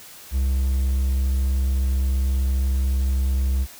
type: tone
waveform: triangle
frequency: 66 Hz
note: C2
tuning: 16 cents sharp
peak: -16 dBFS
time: 0.31-3.67 s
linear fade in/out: 50 ms
effects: white hiss -43 dBFS RMS until 3.79 s